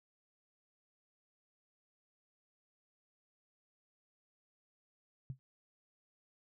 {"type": "tone with exponential decay", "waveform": "sine", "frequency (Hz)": 131.3, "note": "C3", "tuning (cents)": 6, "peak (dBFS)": -35, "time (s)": [5.3, 5.39], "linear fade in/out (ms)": 0, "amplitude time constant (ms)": 18, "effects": []}